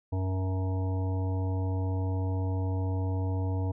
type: harmonic tone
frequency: 93.9 Hz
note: F#2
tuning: 26 cents sharp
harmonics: 1 / 3 / 5 / 7 / 9 / 10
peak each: -27 / -37 / -41 / -44 / -46 / -47 dBFS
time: 0.12-3.72 s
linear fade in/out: 10 ms
effects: none